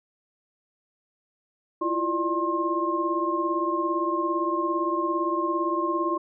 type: tone cluster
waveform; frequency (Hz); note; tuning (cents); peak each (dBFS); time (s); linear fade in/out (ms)
sine; 332.7 / 350.3 / 593 / 1066; E4 / F4 / D5 / C6; +16 / +5 / +17 / +32; -28 / -30 / -33 / -26; 1.81-6.18; 10
effects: none